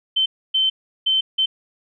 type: tone bursts at uneven times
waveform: sine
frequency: 3086 Hz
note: G7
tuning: 28 cents flat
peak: -15 dBFS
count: 4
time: 0.16-0.26 / 0.54-0.7 / 1.06-1.21 / 1.38-1.46 s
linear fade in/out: 10 ms
effects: none